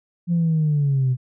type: linear sweep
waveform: sine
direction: down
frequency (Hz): 174.61 to 124.5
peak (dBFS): -15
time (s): 0.27-1.17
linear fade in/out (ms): 50
effects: tanh soft clip ceiling -13 dBFS